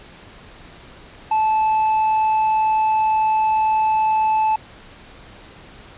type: tone with quantisation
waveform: triangle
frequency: 871 Hz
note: A5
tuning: 18 cents flat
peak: -13 dBFS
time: 1.31-4.56 s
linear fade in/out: 5 ms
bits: 7
effects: pink hiss -43 dBFS RMS until 5.97 s + resampled to 8000 Hz